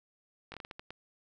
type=slowing click train; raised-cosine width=0.3 ms; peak=-27 dBFS; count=8; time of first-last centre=0.52-0.906 s; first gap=20 ms; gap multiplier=1.33; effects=none